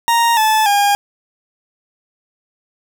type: tone with pitch steps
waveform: 40% pulse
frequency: 932.3 / 869.9 / 811.6 Hz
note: A#5 / A5 / G#5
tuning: 0 / -20 / -40 cents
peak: -10 dBFS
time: 0.08-0.95 s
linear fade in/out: 0 ms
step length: 290 ms
effects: none